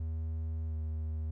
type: tone with pitch glide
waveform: triangle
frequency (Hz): 79.9 to 78.48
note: D#2 to D#2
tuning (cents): +47 to +15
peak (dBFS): -31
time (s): 0-1.31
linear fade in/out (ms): 5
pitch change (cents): -32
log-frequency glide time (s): 0.67-0.74
effects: none